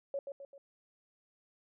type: tone with echo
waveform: sine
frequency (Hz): 556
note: C#5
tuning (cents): +5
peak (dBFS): -33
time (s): 0.14-0.19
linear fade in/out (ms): 2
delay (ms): 130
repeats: 3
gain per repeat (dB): -6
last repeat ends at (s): 0.58
effects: none